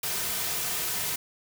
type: noise with comb filter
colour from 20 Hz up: white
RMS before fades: -30 dBFS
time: 0.03-1.16 s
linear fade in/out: 5 ms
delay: 3.6 ms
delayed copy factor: -0.5
effects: none